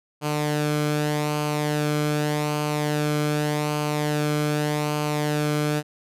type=tone with flanger; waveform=sawtooth; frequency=149.5 Hz; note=D3; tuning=31 cents sharp; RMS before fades=-24 dBFS; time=0.21-5.83 s; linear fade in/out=50 ms; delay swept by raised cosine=0.54 to 1.1 ms; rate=0.84 Hz; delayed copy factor=-0.5; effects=resampled to 32000 Hz